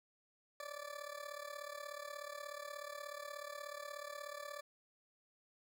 20% pulse tone with amplitude modulation, 582 Hz, D5, 16 cents flat, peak -37 dBFS, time 0.6-4.61 s, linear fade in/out 2 ms, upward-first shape sine, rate 36.6 Hz, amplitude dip 80%, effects none

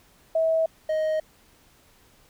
sine / triangle tone pair in turn, 647 / 625.3 Hz, E5 / D#5, -32 / +8 cents, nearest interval minor second, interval 60 cents, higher first, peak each -19 / -20 dBFS, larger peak first, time 0.35-0.66 / 0.89-1.2 s, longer neither, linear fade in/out 5 ms, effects pink hiss -58 dBFS RMS until 2.29 s

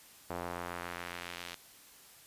sawtooth tone with band-pass filter sweep, 87.31 Hz, F2, in tune, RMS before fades -42 dBFS, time 0.3-1.55 s, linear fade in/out 0 ms, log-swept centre 760 to 3600 Hz, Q 1, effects white hiss -57 dBFS RMS until 2.26 s + resampled to 32000 Hz

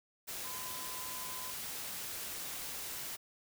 sine tone in noise, 1015 Hz, B5, 47 cents sharp, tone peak -48 dBFS, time 0.44-1.52 s, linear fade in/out 20 ms, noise white, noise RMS -42 dBFS, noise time 0.27-3.17 s, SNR -9 dB, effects none

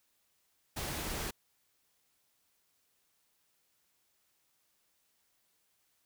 pink noise, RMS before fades -38 dBFS, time 0.76-1.31 s, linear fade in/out 10 ms, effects white hiss -75 dBFS RMS until 6.05 s

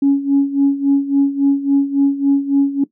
sine tone with tremolo, 278.7 Hz, C#4, 9 cents sharp, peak -7 dBFS, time 0.02-2.84 s, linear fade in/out 5 ms, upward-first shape sine, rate 3.6 Hz, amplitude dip 80%, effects noise-tail reverb RT60 0.1 s tail -17 dB re dry + tanh soft clip ceiling -5 dBFS

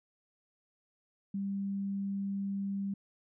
sine tone, 197.6 Hz, G3, 14 cents sharp, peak -32 dBFS, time 1.34-2.94 s, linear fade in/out 5 ms, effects none

